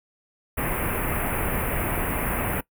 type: band-stop noise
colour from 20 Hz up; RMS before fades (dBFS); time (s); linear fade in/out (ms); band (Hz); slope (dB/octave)
pink; -26; 0.57-2.61; 10; 2600 to 10000; 48
effects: noise-tail reverb RT60 0.1 s tail -20 dB re dry